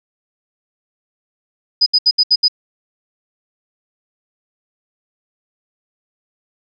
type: tone bursts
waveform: sine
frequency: 4978 Hz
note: D#8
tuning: in tune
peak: -8 dBFS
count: 6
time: 1.81-2.483 s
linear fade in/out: 10 ms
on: 53 ms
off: 71 ms
effects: none